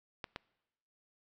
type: clicks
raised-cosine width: 0.3 ms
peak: -23 dBFS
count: 2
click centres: 0.242 / 0.361 s
effects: noise-tail reverb RT60 1.0 s tail -24 dB re dry